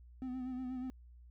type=tone with vibrato; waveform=triangle; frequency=255.1 Hz; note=C4; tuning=44 cents flat; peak=-36 dBFS; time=0.22-0.9 s; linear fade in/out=0 ms; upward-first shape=sine; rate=8.3 Hz; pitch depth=39 cents each way; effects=added 60 Hz sine -54 dBFS peak until 1.3 s